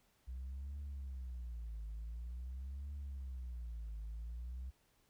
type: tone with vibrato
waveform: sine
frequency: 61.74 Hz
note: B1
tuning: in tune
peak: -40 dBFS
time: 0.27-4.71 s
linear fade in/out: 20 ms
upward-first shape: triangle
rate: 0.47 Hz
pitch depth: 270 cents each way
effects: tanh soft clip ceiling -40 dBFS + pink hiss -74 dBFS RMS until 5.09 s